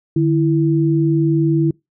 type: tone pair together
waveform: sine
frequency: 150 / 329.8 Hz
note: D3 / E4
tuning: +37 / +1 cents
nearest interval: octave + major second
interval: 1364 cents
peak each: -15 dBFS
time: 0.16-1.71 s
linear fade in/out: 5 ms
effects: noise-tail reverb RT60 0.2 s tail -25 dB re dry